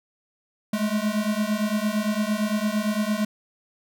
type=beating tone pair; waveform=square; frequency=207.7 / 216.5 Hz; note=G#3 / A3; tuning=0 / -28 cents; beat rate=8.8 Hz; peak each=-26 dBFS; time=0.73-3.25 s; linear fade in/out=5 ms; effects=none